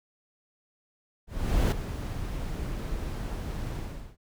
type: noise with ADSR envelope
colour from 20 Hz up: brown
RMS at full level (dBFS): -21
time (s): 1.27-4.17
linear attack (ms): 450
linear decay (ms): 4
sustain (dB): -12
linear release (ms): 410
effects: none